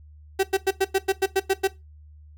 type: tone bursts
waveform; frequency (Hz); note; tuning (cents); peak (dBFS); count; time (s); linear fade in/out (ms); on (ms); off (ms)
35% pulse; 384.4; G4; -34; -16; 10; 0.39-1.676; 10; 44; 94
effects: noise-tail reverb RT60 0.2 s tail -17 dB re dry + added 75 Hz sine -45 dBFS peak until 2.37 s